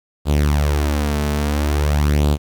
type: tone with flanger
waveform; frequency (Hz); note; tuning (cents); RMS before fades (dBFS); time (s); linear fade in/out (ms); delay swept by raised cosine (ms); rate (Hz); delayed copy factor
sawtooth; 73.42; D2; 0; -17; 0.25-2.38; 50; 0.25 to 4.65; 0.49; +0.65
effects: 8-bit